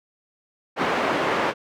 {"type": "band-pass noise", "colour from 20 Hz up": "pink", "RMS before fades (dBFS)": -23, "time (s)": [0.76, 1.54], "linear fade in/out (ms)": 50, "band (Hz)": [320, 1900], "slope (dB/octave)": 12, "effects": []}